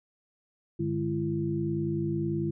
sine tone cluster, 99.1 / 150 / 208.3 / 337.8 Hz, G2 / D3 / G#3 / E4, +19 / +37 / +5 / +42 cents, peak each -37 / -31 / -35 / -30 dBFS, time 0.79-2.51 s, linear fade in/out 10 ms, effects none

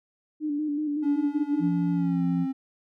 sine tone with vibrato, 297.7 Hz, D4, 24 cents sharp, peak -25 dBFS, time 0.4-1.7 s, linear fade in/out 50 ms, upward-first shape square, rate 5.3 Hz, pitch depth 41 cents each way
triangle tone with pitch glide, 285.6 to 266.5 Hz, D4 to C4, -48 to +32 cents, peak -24 dBFS, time 1.02-2.53 s, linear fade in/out 20 ms, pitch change -120 cents, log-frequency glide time 1.93-2.24 s
sine tone, 172 Hz, F3, 26 cents flat, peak -24 dBFS, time 1.59-2.47 s, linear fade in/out 50 ms
effects none

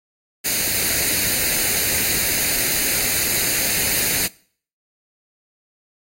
white noise with comb filter, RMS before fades -20 dBFS, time 0.44-4.28 s, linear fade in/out 20 ms, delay 0.45 ms, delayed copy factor +0.65, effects noise-tail reverb RT60 0.5 s tail -22 dB re dry + AAC 48 kbps

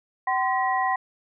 sine tone cluster, 763 / 1035 / 1915 Hz, G5 / C6 / A#6, -47 / -19 / +46 cents, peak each -24 / -25 / -28 dBFS, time 0.27-0.96 s, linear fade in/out 5 ms, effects none

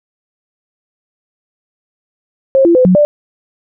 sine tone with pitch steps, 536 / 340.1 / 508 / 183.1 / 590 Hz, C5 / F4 / B4 / F#3 / D5, +42 / -46 / +49 / -18 / +8 cents, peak -5 dBFS, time 2.55-3.05 s, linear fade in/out 0 ms, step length 100 ms, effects none

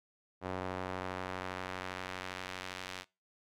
sawtooth tone with band-pass filter sweep, 92.5 Hz, F#2, in tune, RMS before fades -41 dBFS, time 0.41-3.05 s, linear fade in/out 50 ms, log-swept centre 740 to 3300 Hz, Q 0.71, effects noise-tail reverb RT60 0.3 s tail -24 dB re dry

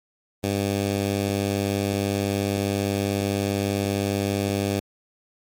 10% pulse tone with notch filter, 100 Hz, G2, 35 cents sharp, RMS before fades -24 dBFS, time 0.43-4.8 s, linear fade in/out 10 ms, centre 1400 Hz, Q 1.6, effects MP3 64 kbps

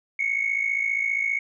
sine tone pair together, 2177 / 2232 Hz, C#7 / C#7, -32 / +11 cents, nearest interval unison, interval 43 cents, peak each -24 dBFS, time 0.19-1.39 s, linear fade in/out 5 ms, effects tanh soft clip ceiling -16 dBFS

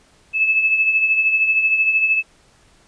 sine tone with tremolo, 2609 Hz, E7, 18 cents flat, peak -11 dBFS, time 0.33-2.23 s, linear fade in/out 50 ms, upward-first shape triangle, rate 13 Hz, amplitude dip 60%, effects pink hiss -54 dBFS RMS until 2.87 s + resampled to 22050 Hz

